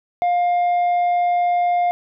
sine tone with tanh clipping, 706 Hz, F5, 19 cents sharp, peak -16 dBFS, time 0.22-1.91 s, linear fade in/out 0 ms, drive 4 dB, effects none

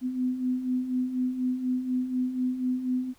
sine beating tone pair, 250.2 / 254.3 Hz, B3 / C4, +23 / -49 cents, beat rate 4.1 Hz, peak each -33 / -26 dBFS, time 0.01-3.14 s, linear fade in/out 50 ms, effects pink hiss -61 dBFS RMS until 3.18 s

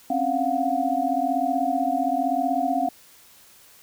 sine tone cluster, 262.8 / 278.5 / 696 / 737 Hz, C4 / C#4 / F5 / F#5, +8 / +8 / -6 / -7 cents, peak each -28 / -28 / -24 / -26 dBFS, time 0.1-2.89 s, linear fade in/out 5 ms, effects white hiss -52 dBFS RMS until 3.82 s

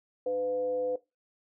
sine tone with frequency modulation, 503 Hz, B4, 32 cents sharp, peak -27 dBFS, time 0.26-0.96 s, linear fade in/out 5 ms, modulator 203 Hz, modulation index 0.33, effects noise-tail reverb RT60 0.2 s tail -17 dB re dry

